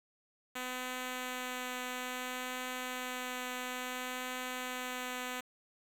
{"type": "tone with vibrato", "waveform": "5% pulse", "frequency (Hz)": 252.2, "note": "B3", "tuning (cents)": 36, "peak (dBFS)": -26, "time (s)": [0.55, 5.41], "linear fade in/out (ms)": 10, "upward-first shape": "triangle", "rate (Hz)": 0.59, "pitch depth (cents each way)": 9, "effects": ["10-bit"]}